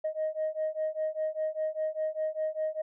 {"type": "beating tone pair", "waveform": "sine", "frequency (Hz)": [622.3, 627.3], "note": ["D#5", "D#5"], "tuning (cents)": [0, 14], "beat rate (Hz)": 5, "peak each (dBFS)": -31, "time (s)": [0.04, 2.82], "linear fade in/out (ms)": 10, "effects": ["tanh soft clip ceiling -24 dBFS"]}